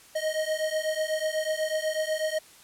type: beating tone pair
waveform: square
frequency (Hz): 621 / 629.1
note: D#5 / D#5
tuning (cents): -3 / +19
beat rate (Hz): 8.1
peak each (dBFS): -30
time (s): 0.15-2.39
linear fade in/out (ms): 10
effects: white hiss -53 dBFS RMS until 2.63 s + low-pass 12000 Hz 12 dB/octave